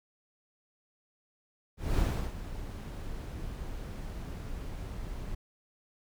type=noise with ADSR envelope; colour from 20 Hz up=brown; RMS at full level=-26 dBFS; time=1.77-5.35 s; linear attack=210 ms; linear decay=350 ms; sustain=-13 dB; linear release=6 ms; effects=none